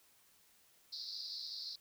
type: band-pass noise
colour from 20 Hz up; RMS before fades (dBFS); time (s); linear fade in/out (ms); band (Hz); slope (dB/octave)
white; -45; 0.92-1.76; 10; 4000 to 5100; 96
effects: white hiss -68 dBFS RMS until 1.8 s